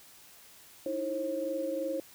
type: tone cluster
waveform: sine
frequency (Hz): 308.3 / 331.2 / 538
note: D#4 / E4 / C5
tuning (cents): -16 / +8 / +48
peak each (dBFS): -38 / -38 / -32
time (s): 0.86-2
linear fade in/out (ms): 2
effects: white hiss -55 dBFS RMS until 2.14 s